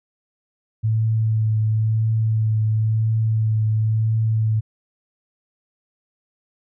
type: tone with vibrato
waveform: sine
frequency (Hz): 110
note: A2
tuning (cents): 0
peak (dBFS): -16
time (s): 0.83-4.61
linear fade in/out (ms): 20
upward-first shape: triangle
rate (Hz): 0.97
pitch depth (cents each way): 21
effects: none